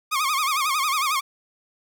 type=tone with vibrato; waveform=sawtooth; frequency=1158 Hz; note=D6; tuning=25 cents flat; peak=-17 dBFS; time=0.11-1.21 s; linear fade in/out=20 ms; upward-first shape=sine; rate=11 Hz; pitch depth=150 cents each way; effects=none